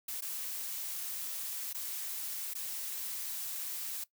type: noise with dropouts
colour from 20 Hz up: blue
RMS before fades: -39 dBFS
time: 0.08-4.04 s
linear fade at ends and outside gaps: 5 ms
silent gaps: 0.208-0.22 / 1.73-1.745 / 2.537-2.551 s
effects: noise-tail reverb RT60 0.1 s tail -18 dB re dry